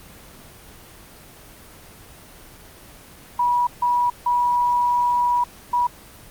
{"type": "tone bursts at uneven times", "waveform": "sine", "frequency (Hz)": 971, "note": "B5", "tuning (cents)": -30, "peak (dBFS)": -16, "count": 4, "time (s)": [[3.39, 3.67], [3.82, 4.1], [4.26, 5.44], [5.73, 5.87]], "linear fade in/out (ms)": 5, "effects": ["pink hiss -44 dBFS RMS until 6.3 s", "Opus 24 kbps"]}